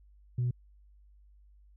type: tone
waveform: sine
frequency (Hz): 123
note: B2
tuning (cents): -7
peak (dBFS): -25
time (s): 0.38-0.51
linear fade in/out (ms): 5
effects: tanh soft clip ceiling -24 dBFS + added 50 Hz sine -56 dBFS peak until 1.76 s